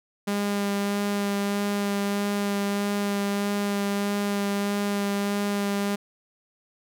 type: tone with vibrato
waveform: sawtooth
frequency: 202.1 Hz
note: G#3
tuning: 47 cents flat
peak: -20 dBFS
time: 0.27-5.96 s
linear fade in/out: 10 ms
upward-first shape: sine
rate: 1.6 Hz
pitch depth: 11 cents each way
effects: none